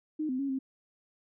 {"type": "tone with pitch steps", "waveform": "sine", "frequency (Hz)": [308.2, 257, 276.4, 265.5], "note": ["D#4", "C4", "C#4", "C4"], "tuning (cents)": [-16, -31, -5, 25], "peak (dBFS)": -29, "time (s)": [0.19, 0.59], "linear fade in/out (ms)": 10, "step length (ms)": 100, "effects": []}